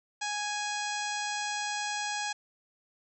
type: harmonic tone with a mistuned harmonic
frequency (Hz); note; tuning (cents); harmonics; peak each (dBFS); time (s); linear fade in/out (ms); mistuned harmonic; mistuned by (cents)
830.6; G#5; 0; 1 / 2 / 3 / 4 / 5 / 6 / 7 / 8 / 9; -35 / -37 / -40 / -42 / -43 / -43 / -44 / -43 / -44; 0.21-2.33; 10; 9; +47
effects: none